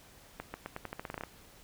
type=accelerating click train; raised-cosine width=0.5 ms; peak=-23 dBFS; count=13; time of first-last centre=0.4-1.236 s; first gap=140 ms; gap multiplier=0.86; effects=pink hiss -57 dBFS RMS until 1.63 s